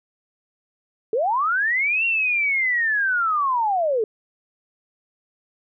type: linear two-way sweep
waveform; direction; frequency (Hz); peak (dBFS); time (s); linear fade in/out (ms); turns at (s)
sine; up then down; 412.9 to 2758 to 412.9; -18; 1.13-4.04; 2; 2.05
effects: none